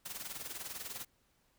white noise with tremolo, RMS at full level -41 dBFS, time 0.05-1.05 s, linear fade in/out 10 ms, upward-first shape sine, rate 20 Hz, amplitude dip 70%, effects pink hiss -73 dBFS RMS until 1.58 s

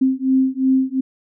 sine beating tone pair, 261.6 / 264.4 Hz, C4 / C4, 0 / +18 cents, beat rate 2.8 Hz, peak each -17 dBFS, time 0.01-1.01 s, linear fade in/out 10 ms, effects none

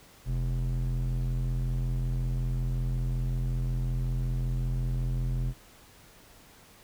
square tone with band-pass filter, 42.7 Hz, F1, 38 cents flat, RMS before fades -29 dBFS, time 0.25-5.54 s, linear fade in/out 50 ms, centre 95 Hz, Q 3.6, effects pink hiss -55 dBFS RMS until 6.83 s

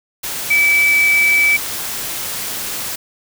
sine tone in noise, 2304 Hz, D7, 34 cents flat, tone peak -10 dBFS, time 0.5-1.57 s, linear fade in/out 10 ms, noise white, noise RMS -24 dBFS, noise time 0.23-2.96 s, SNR +11 dB, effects none

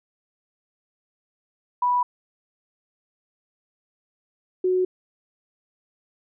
sine tone pair in turn, 983 / 368.2 Hz, B5 / F#4, -8 / -8 cents, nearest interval octave + perfect fourth, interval 1700 cents, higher first, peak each -18 dBFS, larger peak neither, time 1.82-2.03 / 4.64-4.85 s, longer neither, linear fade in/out 5 ms, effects none

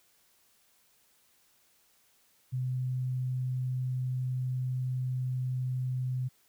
sine tone, 127.7 Hz, C3, 42 cents flat, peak -29 dBFS, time 2.52-6.29 s, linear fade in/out 20 ms, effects white hiss -67 dBFS RMS until 6.48 s

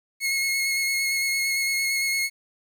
sawtooth tone with vibrato, 2171 Hz, C#7, 37 cents flat, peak -19 dBFS, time 0.2-2.3 s, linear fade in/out 50 ms, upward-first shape square, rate 8.8 Hz, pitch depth 12 cents each way, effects 9-bit

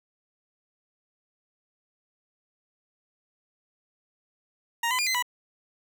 20% pulse tone with pitch steps, 935 / 1012 / 2412 / 2051 / 982 Hz, A#5 / B5 / D7 / C7 / B5, +5 / +42 / +46 / -35 / -10 cents, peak -19 dBFS, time 4.83-5.225 s, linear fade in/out 5 ms, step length 79 ms, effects none

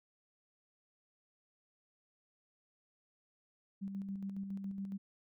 sine tone with tremolo, 196 Hz, G3, in tune, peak -37 dBFS, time 3.81-4.98 s, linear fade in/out 20 ms, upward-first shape square, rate 7.2 Hz, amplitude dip 40%, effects none

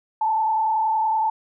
sine tone with frequency modulation, 878 Hz, A5, 4 cents flat, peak -18 dBFS, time 0.21-1.3 s, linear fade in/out 5 ms, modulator 30.6 Hz, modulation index 0.78, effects none

